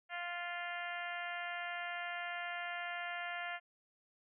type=harmonic tone; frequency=349.2 Hz; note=F4; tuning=in tune; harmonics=2 / 3 / 4 / 5 / 6 / 7 / 8 / 9; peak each=-44 / -52 / -46 / -45 / -46 / -52 / -51 / -56 dBFS; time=0.09-3.6 s; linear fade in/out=50 ms; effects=none